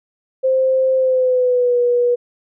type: tone with pitch glide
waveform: sine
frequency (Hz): 523.3 to 485.4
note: C5 to B4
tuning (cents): 0 to -30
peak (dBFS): -12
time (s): 0.43-2.16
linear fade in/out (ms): 20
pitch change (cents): -130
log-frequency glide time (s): 0.96-1.79
effects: none